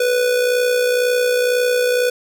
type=tone with amplitude modulation; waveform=square; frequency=493.9 Hz; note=B4; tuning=in tune; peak=-13 dBFS; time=0-2.1 s; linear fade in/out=5 ms; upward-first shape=sine; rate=62 Hz; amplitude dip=45%; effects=none